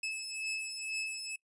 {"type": "beating tone pair", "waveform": "sawtooth", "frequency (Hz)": [2600, 2602.1], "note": ["E7", "E7"], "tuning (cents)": [-24, -23], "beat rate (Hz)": 2.1, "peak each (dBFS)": [-37, -35], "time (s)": [0.03, 1.36], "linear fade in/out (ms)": 5, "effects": ["noise-tail reverb RT60 0.1 s tail -22 dB re dry", "resampled to 24000 Hz"]}